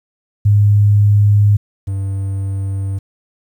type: tone pair in turn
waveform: sine / triangle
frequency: 103.1 / 97.31 Hz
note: G#2 / G2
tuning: -12 / -12 cents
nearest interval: minor second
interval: 100 cents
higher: first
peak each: -7 / -15 dBFS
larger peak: first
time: 0.45-1.57 / 1.87-2.99 s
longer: neither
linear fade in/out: 10 ms
effects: 8-bit